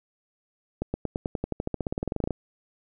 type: accelerating click train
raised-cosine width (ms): 2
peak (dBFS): -14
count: 23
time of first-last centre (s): 0.82-2.307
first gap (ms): 120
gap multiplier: 0.94
effects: none